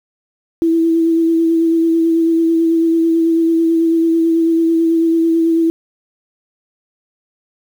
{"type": "tone with vibrato", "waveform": "sine", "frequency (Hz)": 329.6, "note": "E4", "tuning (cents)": 0, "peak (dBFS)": -10, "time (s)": [0.62, 5.7], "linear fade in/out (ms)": 0, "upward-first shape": "sine", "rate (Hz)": 9.1, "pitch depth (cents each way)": 18, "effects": ["7-bit"]}